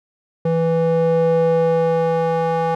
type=tone with band-pass filter sweep; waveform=square; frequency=164.81 Hz; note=E3; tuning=in tune; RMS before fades=-17 dBFS; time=0.45-2.75 s; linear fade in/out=5 ms; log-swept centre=380 to 720 Hz; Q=2.6; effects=none